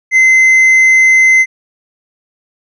triangle tone with tanh clipping, 2060 Hz, C7, 28 cents flat, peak -5 dBFS, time 0.11-1.46 s, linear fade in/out 50 ms, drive 8 dB, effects none

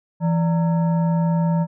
sine tone with frequency modulation, 167.2 Hz, E3, 25 cents sharp, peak -16 dBFS, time 0.2-1.67 s, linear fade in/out 50 ms, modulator 753 Hz, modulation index 0.46, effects none

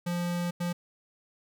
square tone bursts at uneven times, 174.61 Hz, F3, in tune, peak -29 dBFS, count 2, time 0.06-0.51 / 0.6-0.73 s, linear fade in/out 10 ms, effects none

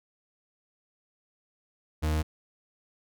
40% pulse tone, 77.5 Hz, D#2, 6 cents flat, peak -24 dBFS, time 2.02-2.23 s, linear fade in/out 20 ms, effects none

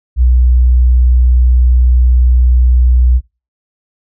sine tone, 61.74 Hz, B1, in tune, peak -5 dBFS, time 0.16-3.21 s, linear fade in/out 50 ms, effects noise-tail reverb RT60 0.3 s tail -23 dB re dry

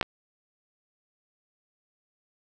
clicks, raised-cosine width 0.3 ms, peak -6 / -19 dBFS, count 2, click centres 0.012 / 0.028 s, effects none

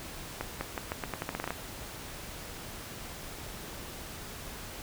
accelerating click train, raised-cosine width 0.5 ms, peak -17 dBFS, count 13, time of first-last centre 0.41-1.506 s, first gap 200 ms, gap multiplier 0.84, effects pink hiss -43 dBFS RMS until 4.82 s

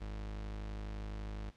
40% pulse tone, 52 Hz, G#1, 3 cents sharp, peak -39 dBFS, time 0-1.51 s, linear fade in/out 20 ms, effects pink hiss -67 dBFS RMS until 1.56 s + low-pass 5000 Hz 12 dB/octave

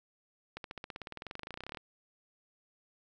accelerating click train, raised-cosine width 0.3 ms, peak -25 dBFS, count 28, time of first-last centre 0.57-1.772 s, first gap 72 ms, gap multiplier 0.96, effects none

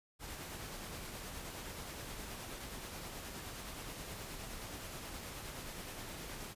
pink noise with tremolo, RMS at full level -45 dBFS, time 0.19-6.55 s, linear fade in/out 50 ms, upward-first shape sine, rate 9.5 Hz, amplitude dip 25%, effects resampled to 32000 Hz

